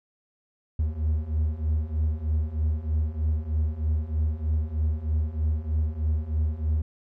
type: beating tone pair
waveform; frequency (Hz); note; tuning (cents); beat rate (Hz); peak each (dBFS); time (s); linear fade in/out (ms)
triangle; 75.4 / 78.6; D2 / D#2; +46 / +18; 3.2; -26 / -23; 0.79-6.82; 5
effects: none